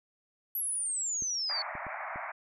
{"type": "exponential sweep", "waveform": "sine", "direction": "down", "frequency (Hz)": [11840, 4400], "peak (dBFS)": -30, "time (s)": [0.55, 1.62], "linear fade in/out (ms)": 2}
{"type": "clicks", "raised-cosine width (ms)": 3, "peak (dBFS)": -33, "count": 4, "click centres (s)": [1.223, 1.753, 1.867, 2.159]}
{"type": "band-pass noise", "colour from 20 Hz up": "pink", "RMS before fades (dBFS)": -39, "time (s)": [1.49, 2.32], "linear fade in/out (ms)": 10, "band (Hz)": [610, 2300], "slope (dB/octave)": 96}
{"effects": []}